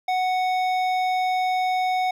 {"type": "tone with hard clipping", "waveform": "triangle", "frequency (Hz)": 740, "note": "F#5", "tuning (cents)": 0, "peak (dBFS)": -22, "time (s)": [0.08, 2.11], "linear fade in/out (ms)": 5, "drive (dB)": 15, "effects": []}